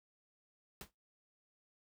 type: noise with exponential decay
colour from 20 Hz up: pink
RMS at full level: -43 dBFS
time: 0.81-0.91 s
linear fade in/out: 1 ms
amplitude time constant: 20 ms
effects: noise-tail reverb RT60 0.2 s tail -19 dB re dry